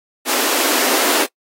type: high-pass noise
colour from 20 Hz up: pink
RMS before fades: -17 dBFS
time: 0.25-1.27 s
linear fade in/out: 50 ms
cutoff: 250 Hz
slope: 96 dB/octave
effects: noise-tail reverb RT60 0.1 s tail -24 dB re dry + AAC 48 kbps